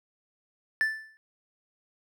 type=tone with exponential decay; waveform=triangle; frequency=1760 Hz; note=A6; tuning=in tune; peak=-18 dBFS; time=0.81-1.17 s; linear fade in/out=0 ms; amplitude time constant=77 ms; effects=none